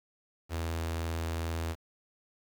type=tone with notch filter; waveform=sawtooth; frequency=82.41 Hz; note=E2; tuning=in tune; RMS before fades=-34 dBFS; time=0.49-1.76 s; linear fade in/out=50 ms; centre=180 Hz; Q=1.6; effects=9-bit